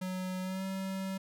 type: tone with pitch glide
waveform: square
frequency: 185 to 191.41 Hz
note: F#3 to G3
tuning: 0 to -41 cents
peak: -35 dBFS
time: 0.01-1.18 s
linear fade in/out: 10 ms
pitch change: +59 cents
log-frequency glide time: 0.42-0.64 s
effects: none